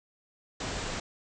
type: low-pass noise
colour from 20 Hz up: pink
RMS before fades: -35 dBFS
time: 0.6-1 s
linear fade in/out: 5 ms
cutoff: 8000 Hz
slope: 96 dB/octave
effects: none